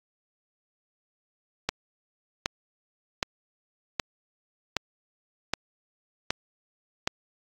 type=click train; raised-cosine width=0.2 ms; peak=-7 dBFS; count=8; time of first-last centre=1.69-7.075 s; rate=1.3 Hz; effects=AAC 64 kbps